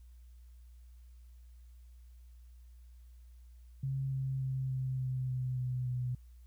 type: tone with pitch steps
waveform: sine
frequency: 134.9 / 133.43 / 131.97 / 130.53 / 129.11 / 127.7 / 126.3 / 124.92 Hz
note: C#3 / C3 / C3 / C3 / C3 / C3 / B2 / B2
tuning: -47 / +34 / +15 / -4 / -23 / -42 / +39 / +20 cents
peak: -32 dBFS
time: 3.83-6.15 s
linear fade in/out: 5 ms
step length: 290 ms
effects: added 60 Hz sine -52 dBFS peak until 6.46 s + white hiss -75 dBFS RMS until 6.46 s